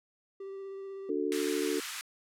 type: tone with vibrato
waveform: triangle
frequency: 390 Hz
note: G4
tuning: 9 cents flat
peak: -37 dBFS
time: 0.4-1.1 s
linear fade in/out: 5 ms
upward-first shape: sine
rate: 16 Hz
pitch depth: 12 cents each way
type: chord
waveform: sine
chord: D major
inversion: none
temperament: just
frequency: 293.7 / 367.1 / 440.5 Hz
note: D4 / F#4 / A4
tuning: 0 / -14 / +2 cents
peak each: -33 dBFS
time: 1.09-1.8 s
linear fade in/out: 5 ms
type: high-pass noise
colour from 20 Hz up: pink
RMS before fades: -39 dBFS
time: 1.32-2.01 s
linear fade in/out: 0 ms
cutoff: 1300 Hz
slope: 24 dB/octave
effects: low-pass 12000 Hz 12 dB/octave